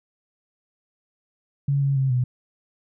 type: tone with pitch steps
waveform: sine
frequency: 140.3 / 138.6 / 133.8 / 125.1 Hz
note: C#3 / C#3 / C3 / B2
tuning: +21 / 0 / +39 / +23 cents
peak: -18 dBFS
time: 1.68-2.24 s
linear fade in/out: 5 ms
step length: 140 ms
effects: none